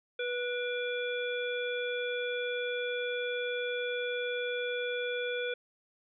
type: harmonic tone with a mistuned harmonic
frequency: 490 Hz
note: B4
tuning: 14 cents flat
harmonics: 1 / 3 / 5 / 7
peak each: -33 / -38 / -40 / -41 dBFS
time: 0.19-5.54 s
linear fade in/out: 5 ms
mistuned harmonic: 5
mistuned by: -51 cents
effects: none